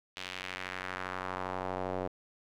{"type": "tone with band-pass filter sweep", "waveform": "square", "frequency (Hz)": 46.25, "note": "F#1", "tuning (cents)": 0, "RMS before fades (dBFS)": -38, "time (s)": [0.16, 2.08], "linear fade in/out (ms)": 10, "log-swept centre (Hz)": [3200, 560], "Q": 1.5, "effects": []}